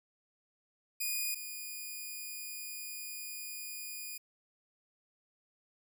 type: tone pair in turn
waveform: 5% pulse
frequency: 2462 / 2450 Hz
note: D#7 / D#7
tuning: -19 / -27 cents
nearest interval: unison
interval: 8 cents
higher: first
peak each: -23 / -31 dBFS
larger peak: first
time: 1-1.35 / 1.35-4.18 s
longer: second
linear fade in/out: 10 ms
effects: none